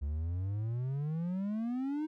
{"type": "exponential sweep", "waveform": "triangle", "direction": "up", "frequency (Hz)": [69.3, 316.3], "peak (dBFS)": -30, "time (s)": [0.01, 2.07], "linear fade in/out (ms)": 20, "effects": []}